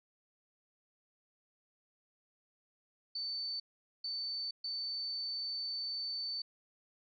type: tone bursts at uneven times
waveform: sine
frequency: 4531 Hz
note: C#8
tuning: 37 cents sharp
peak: -36 dBFS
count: 3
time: 3.15-3.6 / 4.04-4.51 / 4.64-6.42 s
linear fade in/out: 5 ms
effects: none